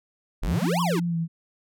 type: exponential two-way sweep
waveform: square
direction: up then down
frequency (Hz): 30.87 to 1153 to 273.5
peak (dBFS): -25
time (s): 0.42-1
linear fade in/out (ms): 10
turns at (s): 0.81
type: tone with pitch glide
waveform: sine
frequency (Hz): 172.5 to 165.47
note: F3 to E3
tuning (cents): -21 to +7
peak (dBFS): -23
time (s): 0.45-1.28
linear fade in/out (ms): 50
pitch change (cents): -72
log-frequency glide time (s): 1.07-1.17
effects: none